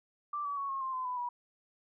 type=tone with pitch steps; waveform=sine; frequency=1174.7 / 1143.2 / 1112.6 / 1082.8 / 1053.8 / 1025.6 / 998.1 / 971.4 Hz; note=D6 / D6 / C#6 / C#6 / C6 / C6 / B5 / B5; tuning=0 / -47 / +6 / -41 / +12 / -35 / +18 / -29 cents; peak=-33 dBFS; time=0.33-1.29 s; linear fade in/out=5 ms; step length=120 ms; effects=none